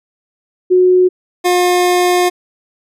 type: tone pair in turn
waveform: sine / 25% pulse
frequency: 365.7 / 357.6 Hz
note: F#4 / F4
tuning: -20 / +41 cents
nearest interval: unison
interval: 39 cents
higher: first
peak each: -6 dBFS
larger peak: neither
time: 0.7-1.09 / 1.44-2.3 s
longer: second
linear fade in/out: 20 ms
effects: resampled to 32000 Hz